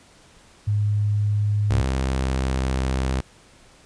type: tone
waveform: sine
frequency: 103.83 Hz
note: G#2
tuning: in tune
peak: -18 dBFS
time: 0.67-1.82 s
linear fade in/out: 10 ms
type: tone with pitch glide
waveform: sawtooth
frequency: 66 to 65.36 Hz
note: C2 to C2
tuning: +16 to -1 cents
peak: -17 dBFS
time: 1.7-3.21 s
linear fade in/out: 10 ms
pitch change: -17 cents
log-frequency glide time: 1.83-2.55 s
effects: pink hiss -52 dBFS RMS until 3.85 s + resampled to 22050 Hz